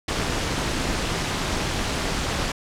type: noise with amplitude modulation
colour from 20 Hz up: pink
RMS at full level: -22 dBFS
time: 0.08-2.52 s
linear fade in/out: 5 ms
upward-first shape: sine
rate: 230 Hz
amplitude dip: 65%
effects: low-pass 7000 Hz 12 dB/octave